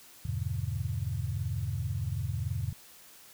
sine chord, E minor seventh, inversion none, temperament equal with one note detuned, 82.41 / 100.46 / 123.47 / 146.83 Hz, E2 / G2 / B2 / D3, 0 / +43 / 0 / 0 cents, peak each -36 / -34 / -35 / -39 dBFS, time 0.25-2.73 s, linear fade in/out 5 ms, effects white hiss -54 dBFS RMS until 3.33 s

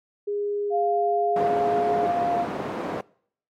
sine tone with pitch glide, 410 to 417.2 Hz, G#4 to G#4, -22 to +8 cents, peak -24 dBFS, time 0.27-2.07 s, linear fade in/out 10 ms, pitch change +30 cents, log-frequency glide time 1.07-1.89 s
sine tone, 698.5 Hz, F5, in tune, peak -21 dBFS, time 0.7-2.47 s, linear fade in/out 50 ms
white band-pass noise, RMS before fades -30 dBFS, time 1.36-3.01 s, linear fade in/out 2 ms, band 160 to 690 Hz, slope 12 dB/octave
effects noise-tail reverb RT60 0.6 s tail -24 dB re dry + MP3 96 kbps

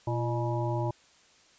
harmonic tone with a mistuned harmonic, 120.8 Hz, B2, 38 cents flat, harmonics 1 / 3 / 5 / 7 / 8, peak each -29 / -34 / -36 / -37 / -38 dBFS, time 0.07-0.91 s, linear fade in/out 5 ms, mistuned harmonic 3, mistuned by -91 cents, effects white hiss -60 dBFS RMS until 1.58 s + resampled to 16000 Hz

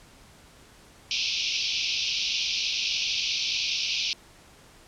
pink band-pass noise, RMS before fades -28 dBFS, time 1.11-4.13 s, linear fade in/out 0 ms, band 2400 to 5900 Hz, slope 96 dB/octave, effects pink hiss -53 dBFS RMS until 4.87 s + low-pass 10000 Hz 12 dB/octave

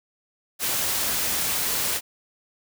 white noise, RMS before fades -25 dBFS, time 0.59-2.01 s, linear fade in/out 50 ms, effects none

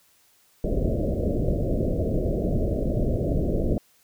pink low-pass noise, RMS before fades -24 dBFS, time 0.64-3.78 s, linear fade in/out 2 ms, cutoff 650 Hz, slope 96 dB/octave, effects white hiss -61 dBFS RMS until 4.03 s

